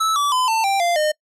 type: tone with pitch steps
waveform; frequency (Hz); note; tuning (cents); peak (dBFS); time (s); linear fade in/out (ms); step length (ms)
square; 1308 / 1151.9 / 1014.4 / 893.4 / 786.8 / 692.9 / 610.2; E6 / D6 / B5 / A5 / G5 / F5 / D#5; -14 / -34 / +46 / +26 / +6 / -14 / -34; -17; 0-1.12; 10; 160
effects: noise-tail reverb RT60 0.1 s tail -25 dB re dry + low-pass 11000 Hz 12 dB/octave